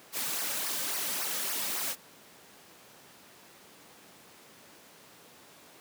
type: noise with flanger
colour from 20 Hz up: white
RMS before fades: -33 dBFS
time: 0.12-1.96 s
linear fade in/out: 50 ms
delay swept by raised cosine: 0.27 to 2.97 ms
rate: 3.6 Hz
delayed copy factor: -0.7
effects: pink hiss -54 dBFS RMS until 5.8 s + high-pass 200 Hz 12 dB/octave